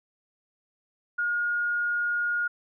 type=tone; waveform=sine; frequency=1430 Hz; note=F6; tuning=41 cents sharp; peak=-24 dBFS; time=1.18-2.48 s; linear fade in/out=10 ms; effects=none